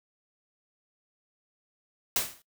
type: noise with exponential decay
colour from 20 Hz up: white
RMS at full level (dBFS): -23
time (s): 2.16-2.42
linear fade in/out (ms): 2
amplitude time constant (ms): 55
effects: noise-tail reverb RT60 0.1 s tail -19 dB re dry